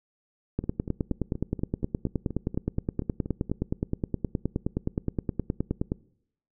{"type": "two click trains", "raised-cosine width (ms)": 3, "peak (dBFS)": [-21, -13], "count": [13, 52], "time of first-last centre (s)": [[0.64, 3.497], [0.59, 5.919]], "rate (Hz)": [4.2, 9.57], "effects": ["noise-tail reverb RT60 0.7 s tail -23 dB re dry"]}